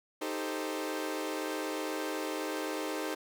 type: chord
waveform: sawtooth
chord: A half-diminished seventh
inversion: second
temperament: equal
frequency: 311.1 / 392 / 440 / 523.3 Hz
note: Eb4 / G4 / A4 / C5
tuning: 0 / 0 / 0 / 0 cents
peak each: -33 / -36 / -37 / -36 dBFS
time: 0.21-3.15 s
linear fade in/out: 10 ms
effects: none